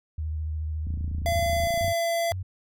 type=tone with vibrato; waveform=sine; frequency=77.78 Hz; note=D#2; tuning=in tune; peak=-27 dBFS; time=0.18-1.66 s; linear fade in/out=5 ms; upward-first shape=square; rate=14 Hz; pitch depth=25 cents each way
type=click train; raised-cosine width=5 ms; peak=-24 dBFS; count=30; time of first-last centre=0.87-1.88 s; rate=28.7 Hz
type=tone with pitch glide; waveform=square; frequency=680 to 674.9 Hz; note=F5 to E5; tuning=-46 to +41 cents; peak=-24 dBFS; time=1.26-2.32 s; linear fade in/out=0 ms; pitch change=-13 cents; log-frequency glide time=1.47-1.99 s
type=tone bursts; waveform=sine; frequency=92.8 Hz; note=F#2; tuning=6 cents sharp; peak=-29 dBFS; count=3; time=1.31-2.43 s; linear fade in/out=10 ms; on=120 ms; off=380 ms
effects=none